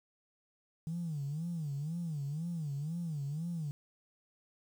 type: tone with vibrato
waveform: triangle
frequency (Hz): 155.4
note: D#3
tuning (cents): -2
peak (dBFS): -31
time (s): 0.87-3.71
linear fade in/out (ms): 0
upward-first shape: sine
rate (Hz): 2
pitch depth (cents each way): 190
effects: tanh soft clip ceiling -32 dBFS + 10-bit

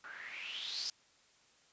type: noise with low-pass filter sweep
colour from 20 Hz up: blue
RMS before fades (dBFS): -43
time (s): 0.04-0.9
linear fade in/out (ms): 2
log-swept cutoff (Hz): 1400 to 5300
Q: 7.2
effects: white hiss -67 dBFS RMS until 1.72 s + resampled to 16000 Hz

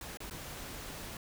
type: noise with dropouts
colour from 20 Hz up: pink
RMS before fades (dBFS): -44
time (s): 0.01-1.17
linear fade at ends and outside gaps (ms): 2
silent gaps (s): 0.172-0.203 / 0.299-0.309
effects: none

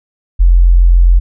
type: tone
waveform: sine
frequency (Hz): 43.65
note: F1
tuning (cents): 0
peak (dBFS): -3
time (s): 0.39-1.2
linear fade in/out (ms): 20
effects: none

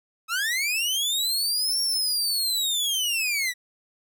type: linear two-way sweep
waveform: sawtooth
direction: up then down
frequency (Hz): 1263 to 5540 to 1912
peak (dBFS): -20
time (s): 0.28-3.54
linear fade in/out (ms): 50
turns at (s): 1.81
effects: none

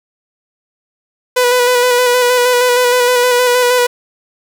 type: tone with vibrato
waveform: sawtooth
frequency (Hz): 493.9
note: B4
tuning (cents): 0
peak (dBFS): -5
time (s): 1.36-3.87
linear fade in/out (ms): 10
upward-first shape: square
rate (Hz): 6.4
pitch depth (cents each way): 22
effects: 7-bit

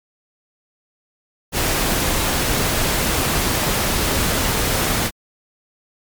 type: noise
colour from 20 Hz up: pink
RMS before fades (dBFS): -19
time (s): 1.52-5.11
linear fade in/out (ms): 50
effects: MP3 96 kbps

